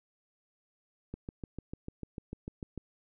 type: click train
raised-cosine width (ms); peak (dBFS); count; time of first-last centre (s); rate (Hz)
3; -26; 12; 1.14-2.777; 6.72
effects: none